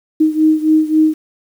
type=beating tone pair; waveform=sine; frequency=311.1 / 314.8 Hz; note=D#4 / D#4; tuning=0 / +20 cents; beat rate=3.7 Hz; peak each=-11 / -14 dBFS; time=0.2-1.14 s; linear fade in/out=10 ms; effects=7-bit